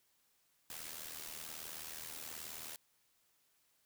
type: noise with amplitude modulation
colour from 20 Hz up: white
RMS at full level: -44 dBFS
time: 0.7-2.76 s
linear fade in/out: 2 ms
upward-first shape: sine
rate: 78.8 Hz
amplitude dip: 70%
effects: white hiss -75 dBFS RMS until 3.85 s